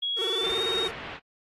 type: tone with pitch glide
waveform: sine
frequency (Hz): 3322 to 3729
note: G#7 to A#7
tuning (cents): 0 to 0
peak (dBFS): -26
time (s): 0.02-0.88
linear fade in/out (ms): 10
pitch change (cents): +200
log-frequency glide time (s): 0.2-0.63
type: tone with vibrato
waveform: 45% pulse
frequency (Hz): 412.9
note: G#4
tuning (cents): -10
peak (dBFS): -30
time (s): 0.16-0.92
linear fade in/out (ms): 50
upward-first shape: square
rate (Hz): 18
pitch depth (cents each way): 170
type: low-pass noise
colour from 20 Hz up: white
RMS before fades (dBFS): -40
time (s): 0.4-1.2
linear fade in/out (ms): 50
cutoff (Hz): 2800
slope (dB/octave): 24
effects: AAC 32 kbps